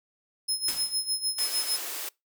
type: tone with tremolo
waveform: 25% pulse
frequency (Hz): 5160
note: E8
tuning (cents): -38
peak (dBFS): -19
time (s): 0.48-1.77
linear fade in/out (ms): 10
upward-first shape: sine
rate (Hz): 6.6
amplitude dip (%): 80
type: noise with exponential decay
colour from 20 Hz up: white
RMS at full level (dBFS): -31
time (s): 0.68-1.14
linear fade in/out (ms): 2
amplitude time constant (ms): 98
type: high-pass noise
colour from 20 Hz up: white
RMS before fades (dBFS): -35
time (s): 1.38-2.09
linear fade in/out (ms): 5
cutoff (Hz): 300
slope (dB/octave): 48
effects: noise-tail reverb RT60 0.2 s tail -24 dB re dry